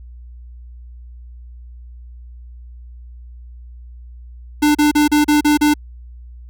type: tone bursts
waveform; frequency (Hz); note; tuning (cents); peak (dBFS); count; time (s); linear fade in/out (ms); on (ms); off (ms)
square; 297.6; D4; +23; -11; 7; 4.62-5.74; 10; 130; 35
effects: added 60 Hz sine -34 dBFS peak until 6.49 s